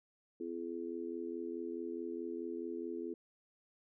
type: harmonic tone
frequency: 84.7 Hz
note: E2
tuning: 48 cents sharp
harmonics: 3 / 4 / 5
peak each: -45 / -41 / -44 dBFS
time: 0.4-3.14 s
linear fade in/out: 5 ms
effects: none